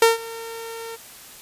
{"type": "tone with ADSR envelope", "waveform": "sawtooth", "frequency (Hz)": 456.5, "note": "A#4", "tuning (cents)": -36, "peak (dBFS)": -6, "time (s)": [0.02, 0.97], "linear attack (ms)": 3, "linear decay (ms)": 150, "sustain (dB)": -22, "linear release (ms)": 27, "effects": ["white hiss -43 dBFS RMS until 1.41 s", "resampled to 32000 Hz"]}